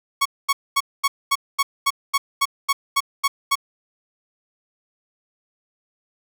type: tone bursts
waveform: sawtooth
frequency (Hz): 1108.7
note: C#6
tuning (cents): 0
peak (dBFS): -12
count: 13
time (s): 0.21-3.555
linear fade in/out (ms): 10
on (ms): 45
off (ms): 230
effects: none